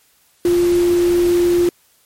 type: tone in noise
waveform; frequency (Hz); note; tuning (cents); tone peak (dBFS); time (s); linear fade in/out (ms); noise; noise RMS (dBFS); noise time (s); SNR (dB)
sine; 349.2; F4; 0; -11; 0.45-1.69; 2; pink; -29; 0.45-1.69; +15
effects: white hiss -56 dBFS RMS until 2.05 s + MP3 64 kbps